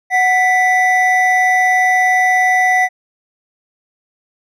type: tone pair together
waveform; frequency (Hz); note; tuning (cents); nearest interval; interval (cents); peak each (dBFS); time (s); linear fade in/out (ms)
triangle; 740 / 1977.1; F#5 / B6; 0 / +1; octave + perfect fourth; 1701; -11; 0.1-2.89; 50
effects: none